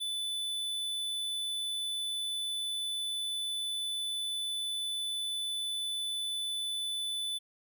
square tone, 3494 Hz, A7, 13 cents flat, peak -33 dBFS, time 0-7.39 s, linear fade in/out 20 ms, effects none

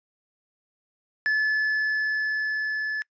triangle tone with level ramp, 1728 Hz, A6, 32 cents flat, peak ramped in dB -18 to -24 dBFS, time 1.26-3.02 s, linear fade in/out 0 ms, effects noise-tail reverb RT60 0.1 s tail -25 dB re dry + resampled to 16000 Hz

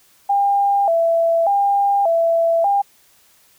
sine tone with vibrato, 731 Hz, F#5, 21 cents flat, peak -13 dBFS, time 0.29-2.82 s, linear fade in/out 10 ms, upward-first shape square, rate 0.85 Hz, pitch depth 160 cents each way, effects white hiss -54 dBFS RMS until 3.58 s

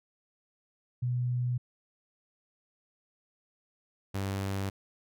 sine / sawtooth tone pair in turn, 123.47 / 97.66 Hz, B2 / G2, 0 / -6 cents, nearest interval major third, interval 406 cents, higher first, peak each -27 dBFS, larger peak neither, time 1.02-1.58 / 4.14-4.7 s, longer neither, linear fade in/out 10 ms, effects none

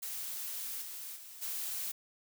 blue noise with level steps, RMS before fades -40 / -44 / -50 / -38 dBFS, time 0.02-1.92 s, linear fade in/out 10 ms, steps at 0.81 / 1.15 / 1.41 s, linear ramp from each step 20 ms, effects none

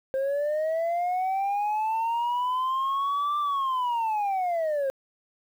sine linear two-way sweep, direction up then down, 527 to 1184 to 527 Hz, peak -21 dBFS, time 0.14-4.9 s, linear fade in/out 0 ms, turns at 3.39 s, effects tanh soft clip ceiling -23 dBFS + 9-bit

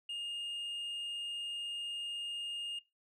sine tone, 2834 Hz, F7, 25 cents sharp, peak -35 dBFS, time 0.09-2.79 s, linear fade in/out 5 ms, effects noise-tail reverb RT60 0.2 s tail -18 dB re dry + tanh soft clip ceiling -37 dBFS

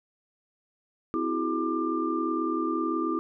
sine tone cluster, 257.3 / 327.9 / 366.2 / 413.9 / 1192 Hz, C4 / E4 / F#4 / G#4 / D6, -29 / -9 / -18 / -6 / +25 cents, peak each -33 / -28 / -36 / -36 / -31 dBFS, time 1.14-3.19 s, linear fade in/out 0 ms, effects none

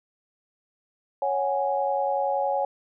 sine chord, C# suspended fourth, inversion none, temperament equal, 554.4 / 740 / 830.6 Hz, C#5 / F#5 / G#5, 0 / 0 / 0 cents, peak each -26 / -29 / -26 dBFS, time 1.22-2.65 s, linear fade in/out 2 ms, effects none

